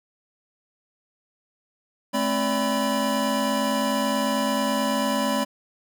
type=tone cluster; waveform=square; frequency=216.1 / 265.2 / 575 / 996 Hz; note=A3 / C4 / D5 / B5; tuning=-31 / +23 / -37 / +14 cents; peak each=-28 dBFS; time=2.13-5.45 s; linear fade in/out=20 ms; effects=none